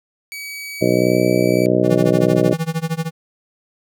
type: tone with pitch glide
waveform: sawtooth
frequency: 2275 to 2305 Hz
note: C#7 to D7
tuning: +44 to -33 cents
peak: -25 dBFS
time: 0.32-1.66 s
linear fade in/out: 0 ms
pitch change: +23 cents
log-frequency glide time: 0.89-1.2 s
type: harmonic tone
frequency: 61.7 Hz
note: B1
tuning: 1 cent flat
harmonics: 2 / 3 / 4 / 5 / 6 / 7 / 8 / 9 / 10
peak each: -23 / -21 / -24 / -20 / -19 / -25 / -22 / -23 / -21 dBFS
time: 0.81-2.54 s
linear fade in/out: 10 ms
type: tone with tremolo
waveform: square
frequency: 162.6 Hz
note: E3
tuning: 23 cents flat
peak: -17 dBFS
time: 1.83-3.11 s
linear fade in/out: 50 ms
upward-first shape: sine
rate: 13 Hz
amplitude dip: 95%
effects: none